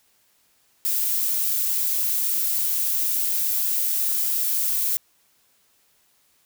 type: noise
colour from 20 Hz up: violet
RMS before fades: -23 dBFS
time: 0.85-4.97 s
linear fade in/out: 0 ms
effects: white hiss -63 dBFS RMS until 6.45 s